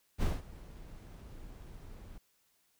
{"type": "noise with ADSR envelope", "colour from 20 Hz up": "brown", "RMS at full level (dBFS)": -28, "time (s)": [0.18, 2.18], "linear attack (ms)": 44, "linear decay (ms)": 190, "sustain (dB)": -21, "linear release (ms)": 4, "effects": ["white hiss -73 dBFS RMS until 2.79 s"]}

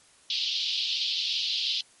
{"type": "band-pass noise", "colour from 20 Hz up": "pink", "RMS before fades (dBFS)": -29, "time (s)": [0.3, 1.81], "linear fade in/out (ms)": 2, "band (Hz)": [3000, 4800], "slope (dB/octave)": 48, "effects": ["white hiss -58 dBFS RMS until 2 s", "MP3 48 kbps"]}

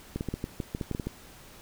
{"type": "clicks", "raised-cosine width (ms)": 3, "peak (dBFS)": -18, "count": 12, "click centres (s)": [0.16, 0.209, 0.287, 0.34, 0.441, 0.602, 0.749, 0.812, 0.913, 0.949, 0.998, 1.07], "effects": ["pink hiss -51 dBFS RMS until 1.61 s"]}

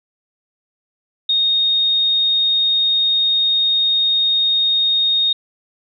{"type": "tone", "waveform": "sine", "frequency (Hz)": 3710, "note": "A#7", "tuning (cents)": -9, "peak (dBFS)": -13, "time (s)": [1.29, 5.33], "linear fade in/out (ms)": 5, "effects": []}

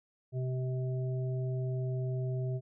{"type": "harmonic tone", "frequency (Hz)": 128.6, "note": "C3", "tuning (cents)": -30, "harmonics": [1, 3, 5], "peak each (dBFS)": [-31, -41, -45], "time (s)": [0.32, 2.61], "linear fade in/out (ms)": 50, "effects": []}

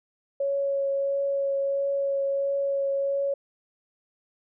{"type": "tone with vibrato", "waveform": "sine", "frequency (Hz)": 554.4, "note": "C#5", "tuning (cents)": 0, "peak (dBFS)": -23, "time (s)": [0.4, 3.34], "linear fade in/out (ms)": 5, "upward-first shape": "triangle", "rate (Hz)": 1.5, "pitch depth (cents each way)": 11, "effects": []}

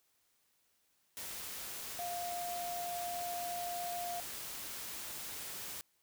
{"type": "tone in noise", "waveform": "sine", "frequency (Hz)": 702, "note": "F5", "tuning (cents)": 9, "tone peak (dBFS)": -38, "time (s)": [1.99, 4.2], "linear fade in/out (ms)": 0, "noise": "white", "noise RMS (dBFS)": -44, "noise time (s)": [1.17, 5.81], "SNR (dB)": 3, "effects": ["white hiss -75 dBFS RMS until 6.02 s"]}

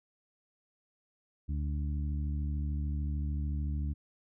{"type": "harmonic tone", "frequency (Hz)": 73.5, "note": "D2", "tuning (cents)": 2, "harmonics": [1, 2, 3, 4], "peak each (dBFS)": [-31, -39, -44, -47], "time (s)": [1.48, 3.94], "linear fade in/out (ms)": 20, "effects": []}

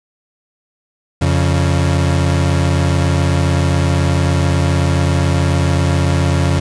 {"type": "tone pair together", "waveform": "35% pulse", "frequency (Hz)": [87.31, 138.59], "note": ["F2", "C#3"], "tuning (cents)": [0, 0], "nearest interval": "minor sixth", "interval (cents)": 800, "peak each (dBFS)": [-12, -14], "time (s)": [1.21, 6.6], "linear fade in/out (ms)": 10, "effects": ["resampled to 22050 Hz", "7-bit"]}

